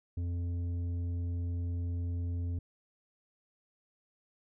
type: tone with tanh clipping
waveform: sine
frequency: 87 Hz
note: F2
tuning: 6 cents flat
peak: -33 dBFS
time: 0.17-2.59 s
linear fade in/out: 5 ms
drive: 8 dB
effects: none